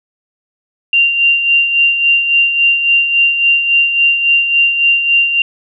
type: tone with tremolo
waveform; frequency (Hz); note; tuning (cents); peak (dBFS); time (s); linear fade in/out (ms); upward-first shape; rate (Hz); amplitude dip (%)
sine; 2776; F7; -11; -6; 0.93-5.42; 2; sine; 3.6; 55
effects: none